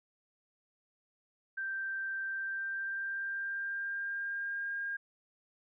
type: tone with pitch glide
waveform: sine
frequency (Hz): 1568 to 1613.9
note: G6 to G6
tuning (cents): 0 to +50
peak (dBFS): -34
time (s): 1.57-4.97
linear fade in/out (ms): 10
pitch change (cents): +50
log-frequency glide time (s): 2.27-4.75
effects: none